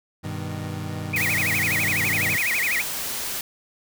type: chord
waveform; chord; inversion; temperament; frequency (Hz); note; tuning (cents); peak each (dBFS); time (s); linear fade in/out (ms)
30% pulse; G augmented; none; equal with one note detuned; 98 / 123.47 / 154.94; G2 / B2 / D#3; 0 / 0 / -7; -29 / -33 / -30; 0.23-2.37; 20
type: tone with vibrato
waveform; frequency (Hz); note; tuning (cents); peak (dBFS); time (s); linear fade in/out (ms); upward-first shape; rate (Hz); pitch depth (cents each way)
sine; 2177; C#7; -32; -21; 1.13-2.82; 10; sine; 12; 270
type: noise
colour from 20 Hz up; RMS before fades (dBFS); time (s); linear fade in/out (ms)
white; -29; 1.16-3.41; 2
effects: none